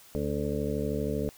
harmonic tone, 72.8 Hz, D2, 15 cents flat, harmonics 1 / 2 / 3 / 4 / 6 / 7 / 8, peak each -36 / -35 / -34 / -36 / -33 / -37 / -39 dBFS, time 0.15-1.29 s, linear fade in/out 0 ms, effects white hiss -54 dBFS RMS until 1.37 s

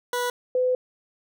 20% pulse / sine tone pair in turn, 490 / 505.5 Hz, B4 / B4, -14 / +40 cents, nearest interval minor second, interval 54 cents, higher second, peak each -19 dBFS, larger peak neither, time 0.13-0.3 / 0.55-0.75 s, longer second, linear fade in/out 2 ms, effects none

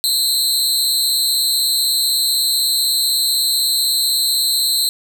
sawtooth tone with amplitude modulation, 4084 Hz, C8, 43 cents flat, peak -8 dBFS, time 0.04-4.89 s, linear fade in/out 0 ms, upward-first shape sine, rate 288 Hz, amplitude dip 80%, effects 8-bit

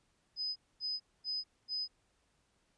sine tone bursts, 5020 Hz, D#8, 15 cents sharp, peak -34 dBFS, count 4, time 0.36-1.88 s, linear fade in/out 50 ms, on 200 ms, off 240 ms, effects pink hiss -75 dBFS RMS until 2.77 s + resampled to 22050 Hz

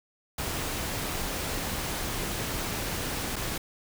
pink noise with dropouts, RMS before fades -32 dBFS, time 0.38-3.58 s, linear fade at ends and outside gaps 5 ms, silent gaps 3.359-3.363 s, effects none

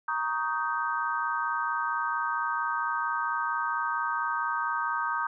sine chord, Eb dominant seventh, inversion second, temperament just, 933.4 / 1120.1 / 1244.5 / 1555.6 Hz, Bb5 / Db6 / Eb6 / G6, +2 / +18 / 0 / -14 cents, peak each -32 / -35 / -31 / -32 dBFS, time 0.08-5.27 s, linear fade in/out 5 ms, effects none

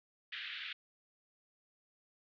white band-pass noise, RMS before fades -44 dBFS, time 0.32-0.73 s, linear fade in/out 5 ms, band 1500 to 3700 Hz, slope 48 dB/octave, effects none

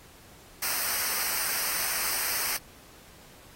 white noise with comb filter, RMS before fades -29 dBFS, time 0.62-2.57 s, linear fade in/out 5 ms, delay 0.28 ms, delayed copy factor -0.75, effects pink hiss -53 dBFS RMS until 3.55 s + AAC 48 kbps

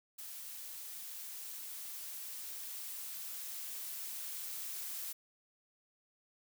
blue noise with level ramp, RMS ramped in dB -47 to -42 dBFS, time 0.18-5.13 s, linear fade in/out 10 ms, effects none

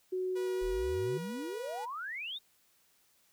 sine tone with pitch glide, 370 to 374.1 Hz, F#4 to F#4, 0 to +19 cents, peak -31 dBFS, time 0.12-1.18 s, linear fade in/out 10 ms, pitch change +19 cents, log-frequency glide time 0.29-0.77 s
sawtooth tone with vibrato, 484 Hz, B4, 35 cents flat, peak -38 dBFS, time 0.35-1.86 s, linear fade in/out 20 ms, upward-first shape square, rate 4.2 Hz, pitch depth 10 cents each way
sine exponential sweep, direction up, 34.65 to 3832 Hz, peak -37 dBFS, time 0.61-2.39 s, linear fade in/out 20 ms
effects white hiss -69 dBFS RMS until 3.32 s

